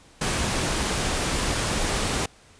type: noise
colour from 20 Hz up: pink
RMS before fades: -25 dBFS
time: 0.21-2.26 s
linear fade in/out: 5 ms
effects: pink hiss -53 dBFS RMS until 2.59 s + resampled to 22050 Hz